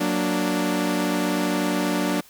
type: chord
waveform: sawtooth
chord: Gb augmented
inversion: none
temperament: equal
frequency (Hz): 185 / 233.1 / 293.7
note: Gb3 / Bb3 / D4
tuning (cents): 0 / 0 / 0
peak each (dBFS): -22 / -24 / -20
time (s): 0-2.21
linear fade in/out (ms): 10
effects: white hiss -51 dBFS RMS until 2.29 s